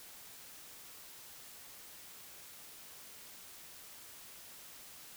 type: silence
effects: white hiss -53 dBFS RMS until 5.16 s